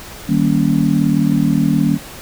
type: chord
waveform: sine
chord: Eb dominant seventh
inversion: none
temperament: just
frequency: 155.56 / 194.45 / 233.3 / 280 Hz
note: Eb3 / G3 / Bb3 / Db4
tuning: 0 / -14 / +2 / +18 cents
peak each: -17 dBFS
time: 0.27-1.99 s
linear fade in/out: 50 ms
effects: pink hiss -34 dBFS RMS until 2.21 s